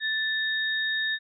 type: tone pair together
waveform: sine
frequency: 1760 / 3724 Hz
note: A6 / A#7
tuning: 0 / -2 cents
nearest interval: octave + minor second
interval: 1298 cents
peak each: -26 / -30 dBFS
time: 0-1.19 s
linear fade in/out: 50 ms
effects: none